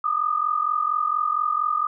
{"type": "tone pair together", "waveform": "sine", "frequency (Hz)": [1200.2, 1244.5], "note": ["D6", "D#6"], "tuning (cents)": [37, 0], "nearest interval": "minor second", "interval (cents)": 63, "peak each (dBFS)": -23, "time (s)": [0.04, 1.87], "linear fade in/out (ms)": 5, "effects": []}